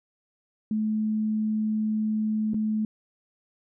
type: tone with dropouts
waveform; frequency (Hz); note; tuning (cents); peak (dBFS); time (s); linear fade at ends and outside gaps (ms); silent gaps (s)
sine; 215.9; A3; -33; -23; 0.71-2.85; 2; 2.535-2.543
effects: none